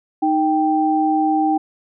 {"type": "tone pair together", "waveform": "sine", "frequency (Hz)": [311.1, 784], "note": ["D#4", "G5"], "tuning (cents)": [0, 0], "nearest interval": "octave + major third", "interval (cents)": 1600, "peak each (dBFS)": -17, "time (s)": [0.22, 1.58], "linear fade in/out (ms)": 10, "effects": []}